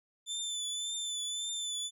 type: tone with vibrato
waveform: 25% pulse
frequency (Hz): 3520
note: A7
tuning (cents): 0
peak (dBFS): -30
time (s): 0.26-1.91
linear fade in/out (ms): 50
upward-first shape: triangle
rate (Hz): 1.8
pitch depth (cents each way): 40
effects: none